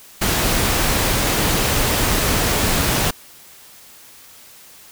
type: noise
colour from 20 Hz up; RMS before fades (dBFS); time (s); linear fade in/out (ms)
pink; -18; 0.21-3.11; 10
effects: white hiss -44 dBFS RMS until 4.91 s